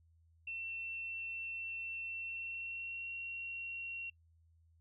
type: tone with pitch glide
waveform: sine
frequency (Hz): 2698 to 2737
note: E7 to F7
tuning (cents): +40 to -36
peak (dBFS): -40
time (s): 0.47-4.1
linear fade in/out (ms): 5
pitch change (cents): +24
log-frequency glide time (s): 2.11-3.12
effects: noise-tail reverb RT60 0.1 s tail -25 dB re dry + added 82 Hz sine -65 dBFS peak until 4.8 s